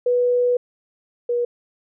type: tone pair in turn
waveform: sine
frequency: 490.8 / 481 Hz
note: B4 / B4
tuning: -11 / -46 cents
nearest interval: unison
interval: 35 cents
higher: first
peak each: -15 / -18 dBFS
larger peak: first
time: 0.06-0.57 / 1.29-1.45 s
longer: first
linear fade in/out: 5 ms
effects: none